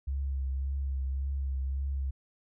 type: tone with vibrato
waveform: sine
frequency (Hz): 67.6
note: C#2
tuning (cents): -43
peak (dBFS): -29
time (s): 0.07-2.11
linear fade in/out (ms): 10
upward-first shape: triangle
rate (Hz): 1.8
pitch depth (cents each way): 39
effects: none